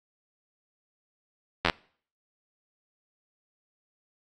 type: slowing click train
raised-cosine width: 0.3 ms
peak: -6 dBFS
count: 5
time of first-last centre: 1.65-1.698 s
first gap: 11 ms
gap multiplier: 1.06
effects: noise-tail reverb RT60 0.5 s tail -24 dB re dry + AAC 64 kbps